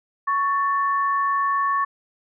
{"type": "tone pair together", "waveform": "sine", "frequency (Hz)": [1113.1, 1768], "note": ["C#6", "A6"], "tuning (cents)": [7, 8], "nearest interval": "minor sixth", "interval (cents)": 801, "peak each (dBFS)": [-19, -28], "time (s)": [0.27, 1.85], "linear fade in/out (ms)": 10, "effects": []}